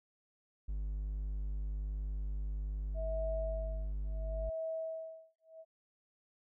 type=tone; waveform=triangle; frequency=50.6 Hz; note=G#1; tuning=44 cents flat; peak=-33 dBFS; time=0.68-4.5 s; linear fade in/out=10 ms
type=tone with tremolo; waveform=sine; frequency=646 Hz; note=E5; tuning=35 cents flat; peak=-35 dBFS; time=2.94-5.65 s; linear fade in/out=50 ms; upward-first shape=sine; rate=0.72 Hz; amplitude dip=100%
effects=none